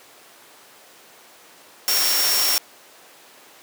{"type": "tone in noise", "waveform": "sine", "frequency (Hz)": 5520, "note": "F8", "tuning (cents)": -21, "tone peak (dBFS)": -21, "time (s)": [1.88, 2.58], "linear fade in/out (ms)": 0, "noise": "white", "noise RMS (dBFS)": -21, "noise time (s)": [1.88, 2.58], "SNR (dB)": -3, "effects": ["pink hiss -47 dBFS RMS until 3.62 s", "high-pass 400 Hz 12 dB/octave"]}